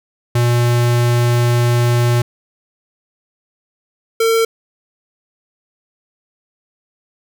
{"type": "tone pair in turn", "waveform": "square", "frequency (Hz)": [120.2, 453], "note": ["B2", "A#4"], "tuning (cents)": [-46, -50], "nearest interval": "octave + major seventh", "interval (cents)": 2296, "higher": "second", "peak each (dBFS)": -12, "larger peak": "neither", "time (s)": [[0.35, 2.22], [4.2, 4.45]], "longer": "first", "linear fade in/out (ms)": 5, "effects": []}